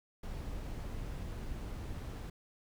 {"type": "noise", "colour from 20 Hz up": "brown", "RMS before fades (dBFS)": -41, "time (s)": [0.23, 2.3], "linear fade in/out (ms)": 5, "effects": []}